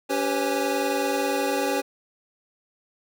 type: tone cluster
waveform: square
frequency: 281.9 / 390.1 / 498.6 / 549 / 825 Hz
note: C#4 / G4 / B4 / C#5 / G#5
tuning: +29 / -8 / +16 / -17 / -12 cents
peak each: -30 dBFS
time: 0.09-1.82 s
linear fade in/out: 20 ms
effects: none